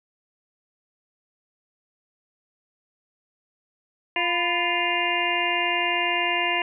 harmonic tone with a mistuned harmonic, 349.2 Hz, F4, in tune, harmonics 1 / 2 / 3 / 5 / 6 / 7 / 8, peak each -32 / -29 / -29 / -31 / -27 / -30 / -27 dBFS, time 4.16-6.62 s, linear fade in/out 2 ms, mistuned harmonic 3, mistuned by -80 cents, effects none

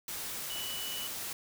sine tone in noise, 2960 Hz, F#7, in tune, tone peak -39 dBFS, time 0.5-1.07 s, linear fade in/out 2 ms, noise white, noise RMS -39 dBFS, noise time 0.08-1.33 s, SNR -3 dB, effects none

